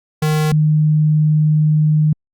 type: tone pair in turn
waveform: square / sine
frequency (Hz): 153.9 / 153.22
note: D#3 / D#3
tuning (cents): -19 / -26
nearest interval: unison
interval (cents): 7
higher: first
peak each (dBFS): -14 / -10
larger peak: second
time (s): 0.22-0.52 / 0.52-2.13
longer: second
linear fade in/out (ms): 5
effects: Opus 48 kbps